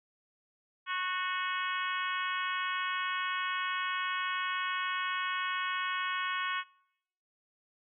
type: harmonic tone with a mistuned harmonic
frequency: 366.1 Hz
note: F#4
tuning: 18 cents flat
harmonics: 3 / 4 / 5 / 6 / 7 / 8 / 9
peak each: -35 / -37 / -39 / -41 / -42 / -43 / -44 dBFS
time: 0.86-6.64 s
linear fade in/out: 50 ms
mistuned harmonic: 4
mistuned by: +21 cents
effects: noise-tail reverb RT60 0.8 s tail -25 dB re dry